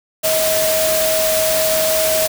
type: tone in noise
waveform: sine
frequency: 634 Hz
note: D#5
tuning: 32 cents sharp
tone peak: -16 dBFS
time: 0.23-2.28 s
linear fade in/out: 20 ms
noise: white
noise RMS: -19 dBFS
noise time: 0.23-2.28 s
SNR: 0 dB
effects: none